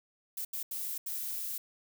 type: noise bursts at uneven times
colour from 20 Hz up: violet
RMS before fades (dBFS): -37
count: 4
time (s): 0.37-0.45 / 0.53-0.63 / 0.71-0.98 / 1.06-1.58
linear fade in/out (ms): 5
effects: none